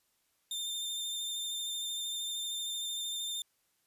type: tone with vibrato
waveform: sawtooth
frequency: 3600 Hz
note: A7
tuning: 39 cents sharp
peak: -32 dBFS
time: 0.51-3.42 s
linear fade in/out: 2 ms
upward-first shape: square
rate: 13 Hz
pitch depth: 13 cents each way
effects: white hiss -75 dBFS RMS until 3.86 s + resampled to 32000 Hz